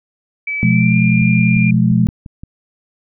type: tone with pitch glide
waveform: sine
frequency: 2299 to 2392 Hz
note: D7 to D7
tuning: -37 to +31 cents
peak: -18 dBFS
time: 0.47-1.71 s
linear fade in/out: 5 ms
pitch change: +68 cents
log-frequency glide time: 0.69-0.97 s
type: chord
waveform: sine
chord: F diminished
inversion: second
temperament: equal with one note detuned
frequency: 123.47 / 174.61 / 213 Hz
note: Cb3 / F3 / Ab3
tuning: 0 / 0 / +44 cents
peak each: -14 dBFS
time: 0.63-2.07 s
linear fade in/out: 0 ms
type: click train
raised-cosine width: 5 ms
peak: -19 dBFS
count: 8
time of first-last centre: 1.22-2.435 s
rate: 5.76 Hz
effects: none